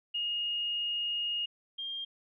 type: tone pair in turn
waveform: sine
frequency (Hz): 2857 / 3207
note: F7 / G7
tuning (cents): +39 / +39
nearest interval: major second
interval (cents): 200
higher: second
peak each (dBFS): -30 / -35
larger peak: first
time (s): 0.14-1.46 / 1.78-2.05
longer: first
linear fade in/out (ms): 10
effects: none